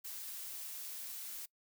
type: noise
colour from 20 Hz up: blue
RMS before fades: -45 dBFS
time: 0.04-1.46 s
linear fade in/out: 10 ms
effects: noise-tail reverb RT60 0.1 s tail -23 dB re dry